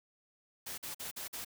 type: noise bursts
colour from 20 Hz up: white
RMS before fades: -42 dBFS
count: 5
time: 0.66-1.448 s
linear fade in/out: 10 ms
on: 120 ms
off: 47 ms
effects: none